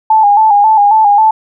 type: tone with vibrato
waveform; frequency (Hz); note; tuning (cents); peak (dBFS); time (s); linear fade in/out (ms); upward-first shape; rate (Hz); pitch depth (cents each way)
sine; 845; G#5; +30; -4; 0.1-1.31; 5; square; 3.7; 61
effects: none